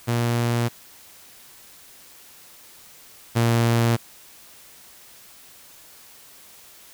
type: tone pair in turn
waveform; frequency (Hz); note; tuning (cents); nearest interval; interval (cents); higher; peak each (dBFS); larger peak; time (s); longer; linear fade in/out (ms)
sawtooth; 118.5 / 116.67; A#2 / A#2; +29 / +2; unison; 27; first; -16 / -13; second; 0.07-0.69 / 3.35-3.97; neither; 20
effects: white hiss -48 dBFS RMS until 6.93 s

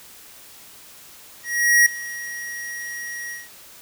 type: tone with ADSR envelope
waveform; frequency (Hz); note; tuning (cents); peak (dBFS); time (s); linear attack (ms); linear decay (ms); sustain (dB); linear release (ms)
square; 1900; A#6; +33; -11; 1.43-3.49; 430; 5; -19; 180
effects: white hiss -45 dBFS RMS until 3.81 s

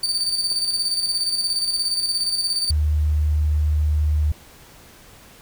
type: tone with tremolo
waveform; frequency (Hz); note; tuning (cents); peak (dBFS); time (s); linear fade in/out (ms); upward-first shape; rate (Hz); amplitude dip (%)
35% pulse; 4592; D8; -40; -17; 0.03-2.71; 5; square; 17; 45
type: click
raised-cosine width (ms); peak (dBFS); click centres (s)
1; -26; 0.517
type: tone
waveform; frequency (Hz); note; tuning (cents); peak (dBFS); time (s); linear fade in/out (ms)
sine; 75.7; D#2; -47; -16; 2.7-4.32; 5
effects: pink hiss -47 dBFS RMS until 5.41 s

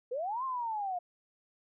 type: linear two-way sweep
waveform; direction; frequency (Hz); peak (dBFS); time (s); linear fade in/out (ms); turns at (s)
sine; up then down; 463.1 to 1074 to 696; -32; 0.11-0.99; 10; 0.44
effects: none

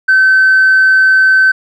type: tone with tanh clipping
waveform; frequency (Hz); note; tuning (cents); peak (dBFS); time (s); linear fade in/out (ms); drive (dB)
triangle; 1535; G6; -37; -5; 0.08-1.52; 10; 5
effects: none

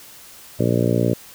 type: harmonic tone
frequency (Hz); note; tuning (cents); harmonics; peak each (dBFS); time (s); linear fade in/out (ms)
59.1; A#1; +24; 2 / 3 / 4 / 5 / 6 / 7 / 8 / 9 / 10; -21 / -23 / -24 / -25 / -26 / -26 / -27 / -28 / -28; 0.59-1.14; 10
effects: white hiss -43 dBFS RMS until 1.34 s

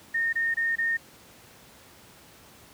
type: tone bursts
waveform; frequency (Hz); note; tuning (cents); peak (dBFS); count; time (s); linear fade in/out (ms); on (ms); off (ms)
sine; 1835; A#6; -28; -23; 4; 0.14-0.972; 10; 190; 24
effects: pink hiss -52 dBFS RMS until 2.73 s + high-pass 80 Hz 12 dB/octave

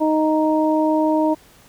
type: harmonic tone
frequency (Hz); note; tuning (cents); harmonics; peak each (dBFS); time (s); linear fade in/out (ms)
311.1; D#4; 0; 1 / 2 / 3; -17 / -20 / -22; 0-1.35; 20
effects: pink hiss -50 dBFS RMS until 1.68 s

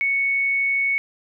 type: tone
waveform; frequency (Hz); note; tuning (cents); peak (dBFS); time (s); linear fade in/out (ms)
sine; 2217; C#7; 0; -18; 0.01-0.98; 0
effects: none

